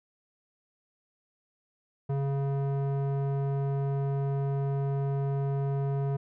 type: tone with low-pass filter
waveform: square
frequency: 138.59 Hz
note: C#3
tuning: in tune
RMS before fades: -29 dBFS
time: 2.09-6.17 s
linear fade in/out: 10 ms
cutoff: 760 Hz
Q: 0.86
effects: none